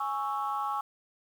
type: chord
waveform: sine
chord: C# minor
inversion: second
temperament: equal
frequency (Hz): 830.6 / 1108.7 / 1318.5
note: G#5 / C#6 / E6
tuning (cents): 0 / 0 / 0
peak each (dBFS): -32 / -32 / -35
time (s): 0-0.81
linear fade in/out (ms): 5
effects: tanh soft clip ceiling -22 dBFS + 9-bit